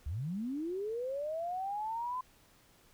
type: linear sweep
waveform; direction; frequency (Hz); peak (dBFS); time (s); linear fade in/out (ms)
sine; up; 62.9 to 1028; -34; 0.06-2.21; 5
effects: pink hiss -64 dBFS RMS until 2.93 s